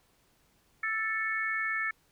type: harmonic tone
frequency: 440.9 Hz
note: A4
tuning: 4 cents sharp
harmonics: 3 / 4 / 5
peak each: -36 / -31 / -34 dBFS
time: 0.83-1.91 s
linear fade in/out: 5 ms
effects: pink hiss -68 dBFS RMS until 2.11 s